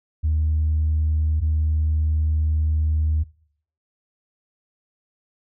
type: tone pair in turn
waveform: sine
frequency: 77.5 / 77.5 Hz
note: D#2 / D#2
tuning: -6 / -6 cents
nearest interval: unison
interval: 0 cents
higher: neither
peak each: -16 / -16 dBFS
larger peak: neither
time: 0.23-1.41 / 1.41-3.24 s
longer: second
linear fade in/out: 20 ms
effects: noise-tail reverb RT60 0.6 s tail -22 dB re dry + tanh soft clip ceiling -14 dBFS